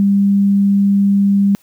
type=tone; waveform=sine; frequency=199.2 Hz; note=G3; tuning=28 cents sharp; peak=-9 dBFS; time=0-1.55 s; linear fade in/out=0 ms; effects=white hiss -53 dBFS RMS until 1.62 s